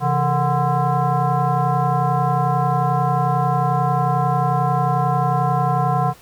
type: tone with frequency modulation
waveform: sine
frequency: 434.4 Hz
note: A4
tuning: 22 cents flat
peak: -15 dBFS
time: 0-6.14 s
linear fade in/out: 50 ms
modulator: 300 Hz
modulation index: 2.2
effects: pink hiss -47 dBFS RMS until 6.21 s